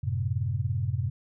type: chord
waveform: sine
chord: F# diminished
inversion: none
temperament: equal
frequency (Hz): 92.5 / 110 / 130.81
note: F#2 / A2 / C3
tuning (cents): 0 / 0 / 0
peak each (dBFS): -30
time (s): 0.03-1.1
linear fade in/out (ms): 10
effects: none